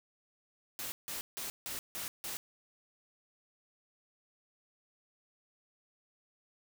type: noise bursts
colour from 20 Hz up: white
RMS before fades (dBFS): -40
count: 6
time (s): 0.79-2.37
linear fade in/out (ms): 0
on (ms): 130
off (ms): 160
effects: none